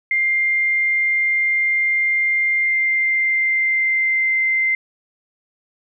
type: tone with pitch glide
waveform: sine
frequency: 2100 to 2081 Hz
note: C7 to C7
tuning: +6 to -10 cents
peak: -15 dBFS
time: 0.11-4.75 s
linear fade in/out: 2 ms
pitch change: -16 cents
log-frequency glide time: 2.59-4.4 s
effects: none